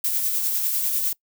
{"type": "noise with tremolo", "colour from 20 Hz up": "violet", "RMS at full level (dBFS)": -22, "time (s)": [0.04, 1.13], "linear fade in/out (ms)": 5, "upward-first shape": "sine", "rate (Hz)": 10, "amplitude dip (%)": 35, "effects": ["noise-tail reverb RT60 0.1 s tail -23 dB re dry"]}